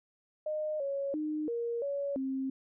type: tone with pitch steps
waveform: sine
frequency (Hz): 613 / 555 / 305.7 / 469.2 / 563 / 266.1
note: D#5 / C#5 / D#4 / A#4 / C#5 / C4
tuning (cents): -26 / +2 / -30 / +11 / +27 / +29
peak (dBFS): -31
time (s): 0.46-2.5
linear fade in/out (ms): 5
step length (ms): 340
effects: none